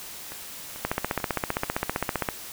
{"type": "two click trains", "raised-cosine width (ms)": 0.5, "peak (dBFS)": [-23, -9], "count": [4, 23], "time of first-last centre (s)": [[0.32, 1.642], [0.85, 2.288]], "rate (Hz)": [2.27, 15.3], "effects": ["white hiss -40 dBFS RMS until 2.52 s"]}